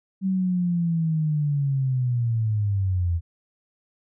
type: linear sweep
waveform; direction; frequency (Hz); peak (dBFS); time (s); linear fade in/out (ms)
sine; down; 192.8 to 82.41; -20; 0.21-3.21; 50
effects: none